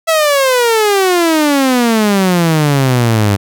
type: exponential sweep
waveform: sawtooth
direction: down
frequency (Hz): 662 to 98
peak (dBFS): -5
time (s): 0.07-3.37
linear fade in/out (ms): 20
effects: none